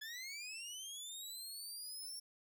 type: linear sweep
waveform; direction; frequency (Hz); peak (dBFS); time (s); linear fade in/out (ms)
20% pulse; up; 1697 to 5510; -40; 0.01-2.2; 10
effects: none